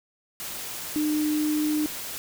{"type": "tone in noise", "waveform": "sine", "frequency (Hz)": 303.2, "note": "D#4", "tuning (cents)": -45, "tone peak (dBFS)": -22, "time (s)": [0.96, 1.86], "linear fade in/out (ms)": 0, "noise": "white", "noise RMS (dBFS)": -35, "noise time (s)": [0.4, 2.18], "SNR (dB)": 10, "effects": []}